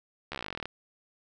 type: slowing click train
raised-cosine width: 0.3 ms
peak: -19 dBFS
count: 18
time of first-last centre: 0.32-0.656 s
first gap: 13 ms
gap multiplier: 1.05
effects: none